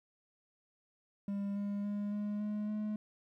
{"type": "tone with pitch steps", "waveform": "triangle", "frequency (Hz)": [200.3, 202.6, 205, 207.4, 209.8, 212.2], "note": ["G3", "G#3", "G#3", "G#3", "G#3", "G#3"], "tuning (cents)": [38, -43, -22, -2, 18, 38], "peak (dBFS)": -32, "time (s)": [1.28, 2.96], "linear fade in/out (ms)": 2, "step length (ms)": 280, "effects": ["12-bit"]}